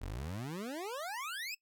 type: exponential sweep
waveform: 25% pulse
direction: up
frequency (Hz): 39.99 to 2685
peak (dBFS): -35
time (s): 0.01-1.55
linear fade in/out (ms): 10
effects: noise-tail reverb RT60 0.1 s tail -20 dB re dry